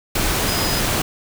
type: tone in noise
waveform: sine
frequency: 5000 Hz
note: D#8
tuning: 8 cents sharp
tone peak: -26 dBFS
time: 0.48-0.8 s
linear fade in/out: 5 ms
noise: pink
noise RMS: -20 dBFS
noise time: 0.15-1.02 s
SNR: -9 dB
effects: none